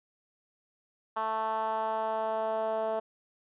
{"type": "tone with band-pass filter sweep", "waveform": "10% pulse", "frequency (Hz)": 220.4, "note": "A3", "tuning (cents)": 3, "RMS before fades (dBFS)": -31, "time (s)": [1.16, 3], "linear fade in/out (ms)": 10, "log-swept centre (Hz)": [1000, 610], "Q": 2.8, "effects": ["resampled to 8000 Hz"]}